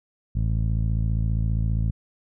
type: tone with low-pass filter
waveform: 15% pulse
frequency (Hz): 55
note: A1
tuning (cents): 0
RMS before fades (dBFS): -23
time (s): 0.35-1.91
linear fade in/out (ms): 10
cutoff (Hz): 130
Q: 0.84
effects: none